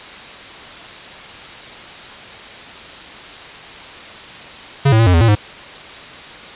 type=tone with pitch steps; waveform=square; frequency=138.7 / 111 / 114.2 / 89.9 / 83 / 114.9 / 104.4 Hz; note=C#3 / A2 / A#2 / F#2 / E2 / A#2 / G#2; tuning=+1 / +16 / -35 / -49 / +12 / -25 / +10 cents; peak=-9 dBFS; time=4.85-5.354 s; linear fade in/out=10 ms; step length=72 ms; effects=white hiss -34 dBFS RMS until 6.55 s + resampled to 8000 Hz